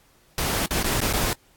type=noise with dropouts; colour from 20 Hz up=pink; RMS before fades=-24 dBFS; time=0.38-1.33 s; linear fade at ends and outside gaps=1 ms; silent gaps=0.66-0.708 / 0.829-0.843 / 1.005-1.015 / 1.128-1.135 s; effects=pink hiss -59 dBFS RMS until 1.56 s + AAC 64 kbps